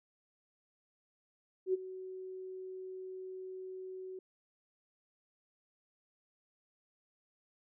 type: tone with ADSR envelope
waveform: sine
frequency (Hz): 374.1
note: F#4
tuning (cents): +19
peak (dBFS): -26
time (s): 1.66-4.19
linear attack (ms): 78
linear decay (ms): 21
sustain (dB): -16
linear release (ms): 3
effects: none